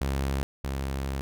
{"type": "tone pair in turn", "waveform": "sawtooth", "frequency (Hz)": [68, 67.71], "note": ["C#2", "C#2"], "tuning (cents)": [-33, -40], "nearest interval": "unison", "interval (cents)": 7, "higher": "first", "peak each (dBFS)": [-22, -25], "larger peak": "first", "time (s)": [[0.01, 0.43], [0.64, 1.21]], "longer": "second", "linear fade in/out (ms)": 0, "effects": []}